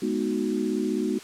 sine chord, G# minor seventh, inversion none, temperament equal with one note detuned, 211.2 / 246.9 / 311.1 / 370 Hz, G#3 / B3 / D#4 / F#4, +29 / 0 / 0 / 0 cents, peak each -29 dBFS, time 0.02-1.19 s, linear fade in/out 5 ms, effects white hiss -44 dBFS RMS until 1.23 s + low-pass 8000 Hz 12 dB/octave

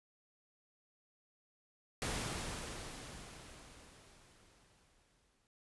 pink noise with exponential decay, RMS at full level -37 dBFS, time 2.02-5.47 s, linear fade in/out 0 ms, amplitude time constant 750 ms, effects resampled to 24000 Hz

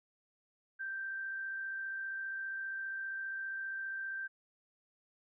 sine tone with amplitude modulation, 1568 Hz, G6, in tune, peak -36 dBFS, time 0.79-4.28 s, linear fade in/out 20 ms, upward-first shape sine, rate 55 Hz, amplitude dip 25%, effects none

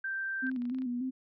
sine tone, 1568 Hz, G6, in tune, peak -32 dBFS, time 0.04-0.5 s, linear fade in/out 5 ms
sine tone with vibrato, 251.4 Hz, B3, 31 cents sharp, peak -31 dBFS, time 0.42-1.11 s, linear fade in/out 20 ms, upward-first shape square, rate 3.4 Hz, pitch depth 56 cents each way
clicks, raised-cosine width 0.3 ms, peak -38 dBFS, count 9, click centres 0.468 / 0.515 / 0.562 / 0.62 / 0.654 / 0.698 / 0.747 / 0.786 / 0.82 s
effects none

